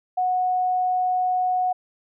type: tone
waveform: sine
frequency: 734 Hz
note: F#5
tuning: 14 cents flat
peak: -19 dBFS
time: 0.17-1.73 s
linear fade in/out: 10 ms
effects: none